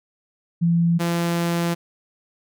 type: tone pair in turn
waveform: sine / sawtooth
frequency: 169.3 / 170.58 Hz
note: E3 / F3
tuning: +46 / -40 cents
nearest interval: unison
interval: 14 cents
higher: second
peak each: -15 / -16 dBFS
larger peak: first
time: 0.61-0.99 / 0.99-1.75 s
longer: second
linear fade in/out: 20 ms
effects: none